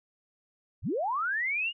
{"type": "linear sweep", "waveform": "sine", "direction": "up", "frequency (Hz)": [43.51, 2908], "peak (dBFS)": -27, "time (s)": [0.82, 1.73], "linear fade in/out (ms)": 50, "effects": []}